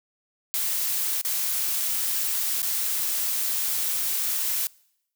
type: noise with dropouts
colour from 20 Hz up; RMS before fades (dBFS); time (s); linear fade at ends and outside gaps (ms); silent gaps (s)
blue; -26; 0.54-4.67; 0; 1.213-1.249 / 2.619-2.629
effects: noise-tail reverb RT60 0.8 s tail -25 dB re dry